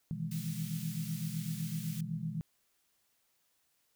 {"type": "chord", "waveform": "sine", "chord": "E major seventh", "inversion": "second", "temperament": "equal with one note detuned", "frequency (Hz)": [123.47, 156.92, 164.81, 207.7], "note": ["B2", "D#3", "E3", "G#3"], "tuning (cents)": [0, 15, 0, 0], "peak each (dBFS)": [-44, -39, -38, -43], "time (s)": [0.11, 2.41], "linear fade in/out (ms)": 0}
{"type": "high-pass noise", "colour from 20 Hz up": "white", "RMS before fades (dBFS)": -48, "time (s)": [0.31, 2.01], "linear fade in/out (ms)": 5, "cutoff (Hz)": 2200, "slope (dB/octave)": 12}
{"effects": ["white hiss -75 dBFS RMS until 3.95 s"]}